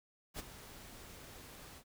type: noise with ADSR envelope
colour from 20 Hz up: pink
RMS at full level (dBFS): -41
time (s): 0.34-1.84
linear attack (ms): 53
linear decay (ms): 20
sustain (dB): -12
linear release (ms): 72
effects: none